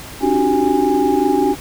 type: tone cluster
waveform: sine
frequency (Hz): 276 / 301.4 / 364.2 / 387.7 / 822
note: C#4 / D4 / F#4 / G4 / G#5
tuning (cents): -7 / +45 / -27 / -19 / -18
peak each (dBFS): -19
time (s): 0.2-1.56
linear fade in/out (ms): 50
effects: pink hiss -34 dBFS RMS until 1.6 s